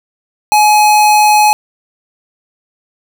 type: tone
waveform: square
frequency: 844 Hz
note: G#5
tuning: 28 cents sharp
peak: -6 dBFS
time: 0.52-1.53 s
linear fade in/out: 0 ms
effects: none